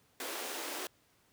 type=high-pass noise; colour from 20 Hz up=pink; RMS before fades=-40 dBFS; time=0.2-0.87 s; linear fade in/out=2 ms; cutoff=280 Hz; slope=48 dB/octave; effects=pink hiss -69 dBFS RMS until 1.32 s + high-pass 80 Hz 12 dB/octave